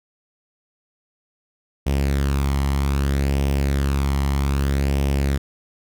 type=tone with flanger; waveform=sawtooth; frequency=69.3 Hz; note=C#2; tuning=in tune; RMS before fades=-20 dBFS; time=1.86-5.38 s; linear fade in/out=10 ms; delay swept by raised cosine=0.35 to 0.98 ms; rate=0.63 Hz; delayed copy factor=+0.5; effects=none